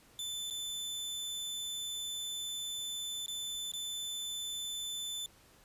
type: tone with dropouts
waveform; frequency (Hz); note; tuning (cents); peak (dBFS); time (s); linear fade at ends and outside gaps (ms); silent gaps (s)
sawtooth; 3520; A7; 0; -34; 0.19-5.26; 1; 0.501-0.508 / 3.261-3.281 / 3.717-3.736
effects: pink hiss -62 dBFS RMS until 5.64 s + resampled to 32000 Hz